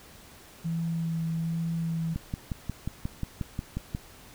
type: tone with vibrato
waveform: sine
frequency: 164.81 Hz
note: E3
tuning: in tune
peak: -27 dBFS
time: 0.64-2.15 s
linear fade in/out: 20 ms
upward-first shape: sine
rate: 1.2 Hz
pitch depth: 13 cents each way
type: click train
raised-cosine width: 5 ms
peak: -18 dBFS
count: 11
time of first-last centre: 2.16-3.949 s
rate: 5.59 Hz
effects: pink hiss -51 dBFS RMS until 4.34 s